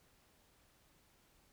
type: silence
effects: pink hiss -70 dBFS RMS until 1.52 s